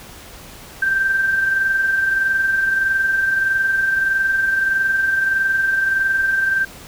sine tone with amplitude modulation, 1568 Hz, G6, in tune, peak -13 dBFS, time 0.82-6.65 s, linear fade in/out 5 ms, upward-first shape sine, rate 21.6 Hz, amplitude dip 40%, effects pink hiss -39 dBFS RMS until 6.87 s

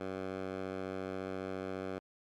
10% pulse tone with band-pass filter, 94.5 Hz, F#2, 37 cents sharp, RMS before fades -40 dBFS, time 0-1.99 s, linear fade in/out 10 ms, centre 620 Hz, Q 0.53, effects Opus 48 kbps

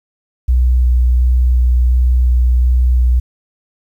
sine tone with vibrato, 61.74 Hz, B1, in tune, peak -8 dBFS, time 0.48-3.2 s, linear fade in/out 10 ms, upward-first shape square, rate 1.4 Hz, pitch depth 10 cents each way, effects 8-bit

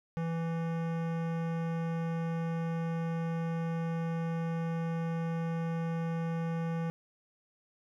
sine tone with hard clipping, 165.5 Hz, E3, 7 cents sharp, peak -33 dBFS, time 0.17-6.9 s, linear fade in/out 0 ms, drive 18 dB, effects none

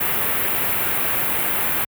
white band-stop noise, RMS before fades -21 dBFS, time 0-1.85 s, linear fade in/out 10 ms, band 2700 to 12000 Hz, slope 24 dB/octave, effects high-pass 60 Hz 12 dB/octave

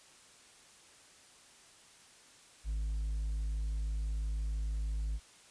sine tone with hard clipping, 53 Hz, G#1, 36 cents sharp, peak -33 dBFS, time 2.64-5.2 s, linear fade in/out 50 ms, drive 2 dB, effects white hiss -59 dBFS RMS until 5.5 s + resampled to 22050 Hz

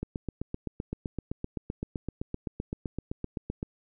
click train, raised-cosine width 3 ms, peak -19 dBFS, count 29, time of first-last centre 0.03-3.629 s, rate 7.78 Hz, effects none

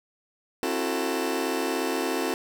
sawtooth chord, F# half-diminished seventh, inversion second, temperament just, 266.4 / 333 / 370 / 444 Hz, C4 / E4 / F#4 / A4, +31 / +18 / 0 / +16 cents, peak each -27 dBFS, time 0.63-2.34 s, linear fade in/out 0 ms, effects none

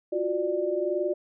sine tone cluster, 346.2 / 367.4 / 593 Hz, F4 / F#4 / D5, -15 / -12 / +17 cents, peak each -31 / -28 / -28 dBFS, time 0.12-1.14 s, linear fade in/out 10 ms, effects none

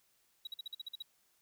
triangle tone bursts, 3868 Hz, B7, 37 cents flat, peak -38 dBFS, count 9, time 0.45-1.024 s, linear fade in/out 5 ms, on 22 ms, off 47 ms, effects white hiss -73 dBFS RMS until 1.41 s

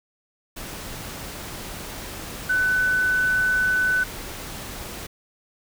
sine tone in noise, 1500 Hz, F#6, 23 cents sharp, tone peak -18 dBFS, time 2.49-4.04 s, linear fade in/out 10 ms, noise pink, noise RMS -35 dBFS, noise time 0.56-5.07 s, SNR +14 dB, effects none

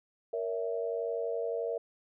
sine chord, A# diminished, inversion none, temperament equal with one note detuned, 466.2 / 567.7 / 659.3 Hz, A#4 / C#5 / E5, 0 / +41 / 0 cents, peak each -33 / -38 / -36 dBFS, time 0.33-1.78 s, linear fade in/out 5 ms, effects none

